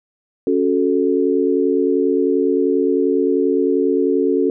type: chord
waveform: sine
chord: F# minor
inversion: second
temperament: equal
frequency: 277.2 / 370 / 440 Hz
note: C#4 / F#4 / A4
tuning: 0 / 0 / 0 cents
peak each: -18 dBFS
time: 0.47-4.5 s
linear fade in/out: 2 ms
effects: none